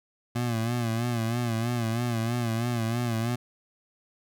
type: tone with vibrato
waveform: 25% pulse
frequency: 117 Hz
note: A#2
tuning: 7 cents sharp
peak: -22 dBFS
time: 0.35-3.36 s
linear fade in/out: 10 ms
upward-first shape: sine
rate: 3.1 Hz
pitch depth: 75 cents each way
effects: none